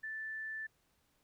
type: tone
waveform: sine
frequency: 1760 Hz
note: A6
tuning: in tune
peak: -39 dBFS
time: 0.03-0.67 s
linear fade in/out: 10 ms
effects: pink hiss -75 dBFS RMS until 1.23 s